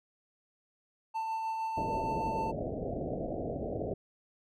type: tone with tremolo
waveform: triangle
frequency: 891 Hz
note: A5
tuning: 22 cents sharp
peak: -29 dBFS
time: 1.14-2.52 s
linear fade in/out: 20 ms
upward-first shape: sine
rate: 6.5 Hz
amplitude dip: 25%
type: low-pass noise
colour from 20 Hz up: white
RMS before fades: -36 dBFS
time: 1.77-3.94 s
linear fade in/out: 5 ms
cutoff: 710 Hz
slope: 96 dB/octave
effects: none